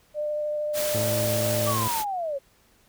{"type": "tone with vibrato", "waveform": "sine", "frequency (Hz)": 599, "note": "D5", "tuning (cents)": 34, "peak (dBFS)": -25, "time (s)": [0.14, 1.75], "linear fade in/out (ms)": 50, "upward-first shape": "sine", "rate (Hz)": 13, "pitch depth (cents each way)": 9}
{"type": "noise", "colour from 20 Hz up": "white", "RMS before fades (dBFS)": -30, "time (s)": [0.73, 2.05], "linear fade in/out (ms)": 50}
{"type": "harmonic tone", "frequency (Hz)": 110, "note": "A2", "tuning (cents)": 0, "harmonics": [1, 2, 3, 4, 5, 6, 7, 8], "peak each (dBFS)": [-28, -34, -38, -40, -42, -44, -45, -46], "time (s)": [0.94, 1.88], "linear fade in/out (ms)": 5}
{"type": "linear sweep", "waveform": "sine", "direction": "down", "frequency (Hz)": [1174.7, 530], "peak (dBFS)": -26, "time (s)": [1.66, 2.39], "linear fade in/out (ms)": 20}
{"effects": ["pink hiss -61 dBFS RMS until 2.88 s"]}